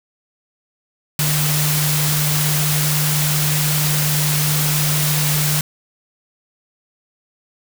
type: tone in noise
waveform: sine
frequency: 150 Hz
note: D3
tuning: 37 cents sharp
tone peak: -18 dBFS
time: 1.19-5.61 s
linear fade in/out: 2 ms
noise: white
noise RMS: -20 dBFS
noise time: 1.19-5.61 s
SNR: -1 dB
effects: none